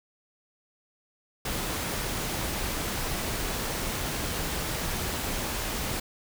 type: noise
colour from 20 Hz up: pink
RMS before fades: -31 dBFS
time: 1.45-6 s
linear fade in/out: 5 ms
effects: none